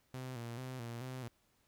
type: tone with vibrato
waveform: sawtooth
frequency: 123.1 Hz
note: B2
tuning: 5 cents flat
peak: -38 dBFS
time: 0.14-1.28 s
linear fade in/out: 0 ms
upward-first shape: square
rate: 2.3 Hz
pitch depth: 79 cents each way
effects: pink hiss -74 dBFS RMS until 1.67 s